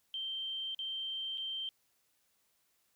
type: tone with dropouts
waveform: sine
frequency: 3136 Hz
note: G7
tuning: in tune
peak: -36 dBFS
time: 0.14-1.69 s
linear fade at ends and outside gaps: 1 ms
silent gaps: 0.747-0.79 / 1.375-1.38 s
effects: white hiss -75 dBFS RMS until 2.95 s